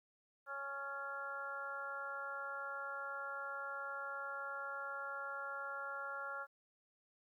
harmonic tone with a mistuned harmonic, 277.2 Hz, C#4, in tune, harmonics 2 / 3 / 4 / 5 / 6, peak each -50 / -52 / -50 / -43 / -53 dBFS, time 0.46-6.47 s, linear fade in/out 50 ms, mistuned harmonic 6, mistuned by +19 cents, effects 13-bit

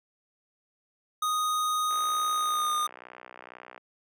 square tone with pitch glide, 1243 to 1221.6 Hz, D#6 to D#6, -2 to -32 cents, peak -26 dBFS, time 1.22-2.87 s, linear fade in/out 5 ms, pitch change -30 cents, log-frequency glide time 2.33-2.72 s
click train, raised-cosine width 0.5 ms, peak -28 dBFS, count 117, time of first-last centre 1.91-3.778 s, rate 62.1 Hz
effects high-pass 400 Hz 12 dB/octave

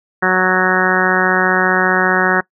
harmonic tone, 185 Hz, F#3, in tune, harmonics 1 / 2 / 3 / 4 / 5 / 6 / 7 / 8 / 9 / 10, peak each -21 / -19 / -23 / -21 / -23 / -22 / -22 / -18 / -18 / -20 dBFS, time 0.22-2.41 s, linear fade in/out 10 ms, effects noise-tail reverb RT60 0.1 s tail -22 dB re dry

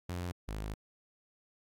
sawtooth tone pair in turn, 88.6 / 52.55 Hz, F2 / G#1, +25 / +21 cents, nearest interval major sixth, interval 904 cents, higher first, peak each -32 / -33 dBFS, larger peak first, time 0.09-0.32 / 0.48-0.74 s, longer second, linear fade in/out 5 ms, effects AAC 48 kbps

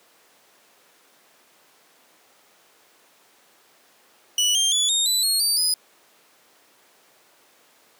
25% pulse tone with pitch steps, 2951 / 3181 / 3429 / 3697 / 3985 / 4296 / 4631 / 4992 Hz, F#7 / G7 / A7 / A#7 / B7 / C8 / D8 / D#8, -5 / +25 / -45 / -15 / +15 / +45 / -25 / +5 cents, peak -14 dBFS, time 4.38-5.74 s, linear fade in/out 2 ms, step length 170 ms, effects pink hiss -56 dBFS RMS until 7.99 s + high-pass 400 Hz 12 dB/octave

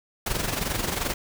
pink noise with amplitude modulation, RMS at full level -25 dBFS, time 0.26-1.14 s, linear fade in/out 5 ms, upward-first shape sine, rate 22.7 Hz, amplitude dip 65%, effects none

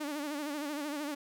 sawtooth tone with vibrato, 293.7 Hz, D4, in tune, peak -31 dBFS, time 0-1.15 s, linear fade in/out 10 ms, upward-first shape sine, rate 13 Hz, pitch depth 81 cents each way, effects none

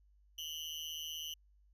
35% pulse tone with amplitude modulation, 3000 Hz, F#7, 23 cents sharp, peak -35 dBFS, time 0.38-1.34 s, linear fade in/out 5 ms, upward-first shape sine, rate 156 Hz, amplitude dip 100%, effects added 50 Hz sine -64 dBFS peak until 1.73 s

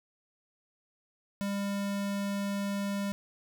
square tone, 200 Hz, G3, 35 cents sharp, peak -31 dBFS, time 1.41-3.12 s, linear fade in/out 0 ms, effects none

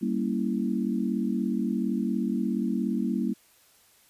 sine chord, G diminished seventh, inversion none, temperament equal, 196 / 233.1 / 277.2 / 329.6 Hz, G3 / Bb3 / Db4 / Fb4, 0 / 0 / 0 / 0 cents, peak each -29 / -28 / -33 / -33 dBFS, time 0.01-3.34 s, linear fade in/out 20 ms, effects white hiss -60 dBFS RMS until 4.09 s + resampled to 32000 Hz

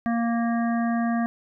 harmonic tone, 232.8 Hz, A#3, 2 cents flat, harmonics 1 / 3 / 5 / 7 / 8, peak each -22 / -29 / -35 / -37 / -39 dBFS, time 0.06-1.26 s, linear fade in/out 0 ms, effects none

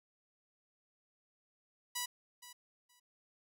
5% pulse tone with echo, 980 Hz, B5, 14 cents flat, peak -24 dBFS, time 1.95-2.06 s, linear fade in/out 10 ms, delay 470 ms, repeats 2, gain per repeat -15 dB, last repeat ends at 3 s, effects none

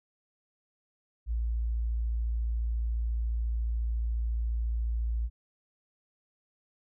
sine tone, 57.1 Hz, A#1, 35 cents flat, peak -27 dBFS, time 1.26-5.3 s, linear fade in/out 50 ms, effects none

